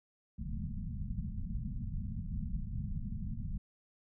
pink low-pass noise, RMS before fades -38 dBFS, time 0.38-3.58 s, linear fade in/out 10 ms, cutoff 230 Hz, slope 96 dB/octave, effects none

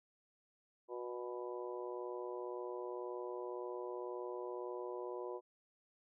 harmonic tone with a mistuned harmonic, 121.9 Hz, B2, 22 cents flat, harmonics 3 / 4 / 5 / 6 / 7 / 8, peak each -44 / -46 / -50 / -57 / -56 / -50 dBFS, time 0.88-5.41 s, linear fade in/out 50 ms, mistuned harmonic 8, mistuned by +27 cents, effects none

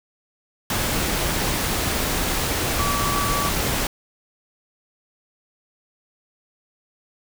sine tone in noise, 1147 Hz, D6, 41 cents flat, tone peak -24 dBFS, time 2.79-3.49 s, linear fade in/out 2 ms, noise pink, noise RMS -23 dBFS, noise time 0.7-3.87 s, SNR -4 dB, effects none

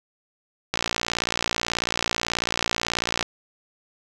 click train, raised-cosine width 0.2 ms, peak -5 dBFS, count 146, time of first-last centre 0.74-3.227 s, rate 58.3 Hz, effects none

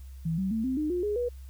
sine tone with pitch steps, 163.1 / 190.63 / 222.8 / 260.4 / 304.4 / 355.7 / 415.8 / 485.9 Hz, E3 / G3 / A3 / C4 / D#4 / F4 / G#4 / B4, -18 / -48 / +22 / -8 / -38 / +32 / +2 / -28 cents, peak -26 dBFS, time 0.25-1.29 s, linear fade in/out 10 ms, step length 130 ms, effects added 66 Hz sine -41 dBFS peak until 1.49 s + white hiss -62 dBFS RMS until 1.49 s

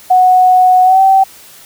sine tone with pitch glide, 737 to 771 Hz, F#5 to G5, -7 to -29 cents, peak -4 dBFS, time 0.1-1.24 s, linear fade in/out 10 ms, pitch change +78 cents, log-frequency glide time 0.84-1.01 s, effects white hiss -38 dBFS RMS until 1.65 s

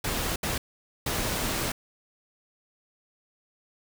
pink noise bursts at uneven times, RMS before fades -29 dBFS, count 3, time 0.04-0.36 / 0.43-0.58 / 1.06-1.72 s, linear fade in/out 5 ms, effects none

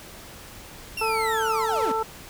35% pulse linear sweep, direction down, 2785 to 220 Hz, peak -26 dBFS, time 0.97-1.92 s, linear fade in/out 5 ms
harmonic tone, 443.5 Hz, A4, 14 cents sharp, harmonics 1 / 2 / 3, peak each -27 / -26 / -28 dBFS, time 1.01-2.03 s, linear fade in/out 5 ms
effects pink hiss -43 dBFS RMS until 2.29 s

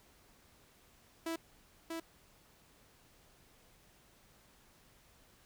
sawtooth tone with echo, 328.9 Hz, E4, 4 cents flat, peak -32 dBFS, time 1.26-1.36 s, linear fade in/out 5 ms, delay 640 ms, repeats 1, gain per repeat -3 dB, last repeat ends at 2 s, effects pink hiss -65 dBFS RMS until 5.45 s

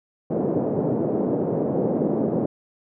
white band-pass noise, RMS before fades -23 dBFS, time 0.3-2.46 s, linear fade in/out 5 ms, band 140 to 520 Hz, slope 24 dB/octave, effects none

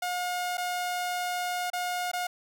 sawtooth tone with dropouts, 717 Hz, F5, 45 cents sharp, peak -25 dBFS, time 0.02-2.27 s, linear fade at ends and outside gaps 5 ms, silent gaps 0.572-0.579 / 1.702-1.732 / 2.116-2.133 s, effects none

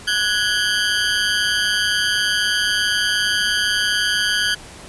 20% pulse ring-modulated tone, 1568 Hz, G6, in tune, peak -9 dBFS, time 0.07-4.55 s, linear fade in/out 10 ms, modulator 101 Hz, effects pink hiss -39 dBFS RMS until 4.88 s + resampled to 24000 Hz

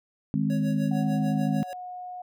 sine chord, Ab major, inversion second, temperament equal, 155.56 / 207.7 / 261.6 Hz, Eb3 / Ab3 / C4, 0 / 0 / 0 cents, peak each -27 / -26 / -28 dBFS, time 0.34-1.63 s, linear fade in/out 0 ms
square tone with tremolo, 557 Hz, C#5, 8 cents sharp, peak -36 dBFS, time 0.5-1.73 s, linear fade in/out 0 ms, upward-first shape sine, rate 6.7 Hz, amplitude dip 80%
sine tone with pitch glide, 740 to 725.2 Hz, F#5 to F#5, 0 to -35 cents, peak -35 dBFS, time 0.91-2.22 s, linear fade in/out 5 ms, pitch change -35 cents, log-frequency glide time 1.06-1.88 s
effects none

